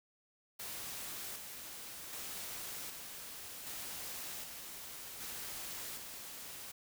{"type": "noise with tremolo", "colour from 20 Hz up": "white", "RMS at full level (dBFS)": -44, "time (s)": [0.59, 6.72], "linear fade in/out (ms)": 10, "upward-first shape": "square", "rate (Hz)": 0.65, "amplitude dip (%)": 35, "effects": []}